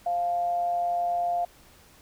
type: tone with amplitude modulation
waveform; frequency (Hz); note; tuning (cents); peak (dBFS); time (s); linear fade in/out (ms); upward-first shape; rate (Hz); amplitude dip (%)
sine; 698.5; F5; 0; -22; 0.06-1.45; 5; sine; 166; 35
effects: pink hiss -55 dBFS RMS until 2.01 s